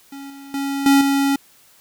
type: tone with level steps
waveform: square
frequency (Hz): 277.2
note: C#4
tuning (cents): 0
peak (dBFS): -33 / -37 / -22 / -11 / -16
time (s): 0.12-1.36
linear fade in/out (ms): 5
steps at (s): 0.3 / 0.54 / 0.86 / 1.01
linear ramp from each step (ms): 2
effects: white hiss -52 dBFS RMS until 1.8 s